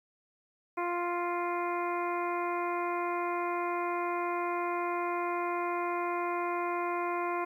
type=harmonic tone; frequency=349.2 Hz; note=F4; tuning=in tune; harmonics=1 / 2 / 3 / 4 / 5 / 6 / 7; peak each=-34 / -36 / -34 / -42 / -49 / -43 / -45 dBFS; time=0.77-7.45 s; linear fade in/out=10 ms; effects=11-bit